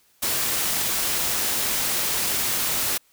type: noise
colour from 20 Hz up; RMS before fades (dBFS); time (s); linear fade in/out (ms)
white; -24; 0.22-2.98; 10
effects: white hiss -61 dBFS RMS until 3.12 s